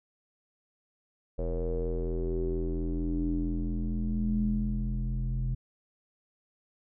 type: tone with low-pass filter sweep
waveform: square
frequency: 42.16 Hz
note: E1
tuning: 40 cents sharp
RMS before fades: -30 dBFS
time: 1.38-5.55 s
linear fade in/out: 10 ms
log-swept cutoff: 520 to 150 Hz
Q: 8.4
effects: none